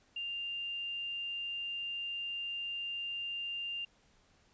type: tone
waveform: sine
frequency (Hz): 2794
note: F7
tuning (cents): 0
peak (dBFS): -36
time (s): 0.16-3.85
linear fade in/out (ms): 5
effects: pink hiss -68 dBFS RMS until 4.53 s + resampled to 16000 Hz